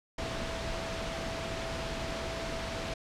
sine tone in noise, 659 Hz, E5, 1 cent flat, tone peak -40 dBFS, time 0.18-2.94 s, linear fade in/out 5 ms, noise pink, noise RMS -36 dBFS, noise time 0.18-2.94 s, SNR -7 dB, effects low-pass 5000 Hz 12 dB/octave

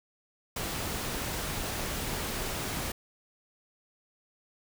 pink noise, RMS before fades -34 dBFS, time 0.56-2.92 s, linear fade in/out 5 ms, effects none

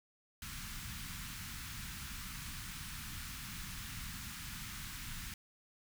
pink band-stop noise, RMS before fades -45 dBFS, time 0.42-5.34 s, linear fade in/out 2 ms, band 220 to 1200 Hz, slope 24 dB/octave, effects none

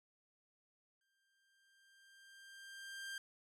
sawtooth tone with exponential growth, 1587 Hz, G6, 21 cents sharp, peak -39 dBFS, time 1.01-3.18 s, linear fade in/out 2 ms, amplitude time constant 470 ms, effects low-pass 11000 Hz 12 dB/octave

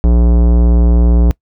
sine tone with tanh clipping, 58.9 Hz, A#1, 19 cents sharp, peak -8 dBFS, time 0.04-1.31 s, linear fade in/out 0 ms, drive 18 dB, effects noise-tail reverb RT60 0.1 s tail -23 dB re dry

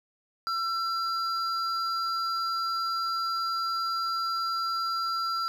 triangle tone pair together, 1345 / 4803 Hz, E6 / D8, +34 / +38 cents, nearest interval octave + minor seventh, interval 2204 cents, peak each -26 / -33 dBFS, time 0.47-5.48 s, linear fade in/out 0 ms, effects none

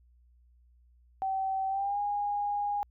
sine tone with pitch glide, 769 to 819.4 Hz, G5 to G#5, -33 to -24 cents, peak -28 dBFS, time 1.22-2.83 s, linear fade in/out 0 ms, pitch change +109 cents, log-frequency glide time 1.68-1.99 s, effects added 60 Hz sine -59 dBFS peak until 2.9 s

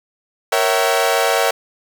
sawtooth chord, A# diminished seventh, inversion none, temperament equal with one note detuned, 466.2 / 554.4 / 659.3 / 765.2 Hz, A#4 / C#5 / E5 / G5, 0 / 0 / 0 / -42 cents, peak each -16 dBFS, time 0.52-1.51 s, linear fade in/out 5 ms, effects none

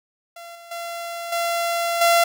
sawtooth tone with level steps, 683 Hz, F5, 39 cents flat, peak -33 / -37 / -25 / -17 / -10 dBFS, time 0.36-2.24 s, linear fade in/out 5 ms, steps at 0.55 / 0.71 / 1.32 / 2.01 s, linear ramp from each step 5 ms, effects none

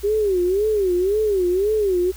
sine tone with vibrato, 392 Hz, G4, in tune, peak -16 dBFS, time 0.03-2.12 s, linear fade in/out 20 ms, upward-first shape sine, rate 1.9 Hz, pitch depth 180 cents each way, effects added 60 Hz sine -36 dBFS peak until 2.16 s + white hiss -44 dBFS RMS until 2.16 s

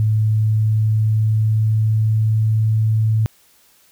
sine tone with pitch glide, 108.4 to 109.91 Hz, A2 to A2, -25 to -1 cents, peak -13 dBFS, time 0-3.26 s, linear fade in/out 0 ms, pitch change +24 cents, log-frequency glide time 0.15-3.14 s, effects white hiss -54 dBFS RMS until 3.91 s

